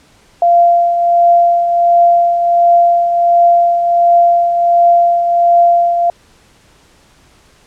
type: tone with tremolo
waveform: sine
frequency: 691 Hz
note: F5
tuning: 19 cents flat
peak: -4 dBFS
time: 0.42-6.1 s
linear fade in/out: 2 ms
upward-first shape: triangle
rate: 1.4 Hz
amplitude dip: 55%
effects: pink hiss -48 dBFS RMS until 7.66 s + low-pass 9000 Hz 12 dB/octave